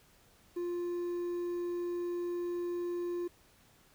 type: tone with quantisation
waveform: triangle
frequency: 350 Hz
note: F4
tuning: 4 cents sharp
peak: -31 dBFS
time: 0.56-3.28 s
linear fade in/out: 10 ms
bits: 10
effects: pink hiss -64 dBFS RMS until 3.94 s